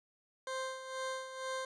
20% pulse tone with tremolo, 523.3 Hz, C5, in tune, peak -31 dBFS, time 0.47-1.65 s, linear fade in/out 2 ms, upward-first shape sine, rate 2.1 Hz, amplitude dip 65%, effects resampled to 22050 Hz

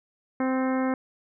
harmonic tone with a mistuned harmonic, 260.4 Hz, C4, 8 cents flat, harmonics 1 / 2 / 3 / 4 / 5 / 6 / 7 / 8, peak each -24 / -30 / -34 / -36 / -38 / -40 / -41 / -42 dBFS, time 0.4-0.94 s, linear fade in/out 2 ms, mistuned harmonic 8, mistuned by +48 cents, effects none

